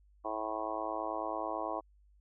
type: harmonic tone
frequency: 109.1 Hz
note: A2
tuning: 14 cents flat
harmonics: 3 / 4 / 5 / 6 / 7 / 8 / 9 / 10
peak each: -43 / -46 / -43 / -40 / -41 / -46 / -41 / -42 dBFS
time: 0.24-1.81 s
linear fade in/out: 20 ms
effects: added 50 Hz sine -61 dBFS peak until 2.2 s